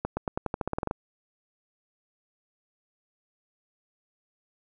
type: accelerating click train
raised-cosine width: 1 ms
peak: -14 dBFS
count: 13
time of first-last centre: 0.05-0.911 s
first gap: 120 ms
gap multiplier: 0.9
effects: none